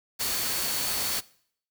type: tone in noise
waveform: sine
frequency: 4449 Hz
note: C#8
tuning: 5 cents sharp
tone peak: -35 dBFS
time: 0.19-1.21 s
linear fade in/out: 20 ms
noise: white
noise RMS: -29 dBFS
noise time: 0.19-1.21 s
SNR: -9 dB
effects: noise-tail reverb RT60 0.6 s tail -21 dB re dry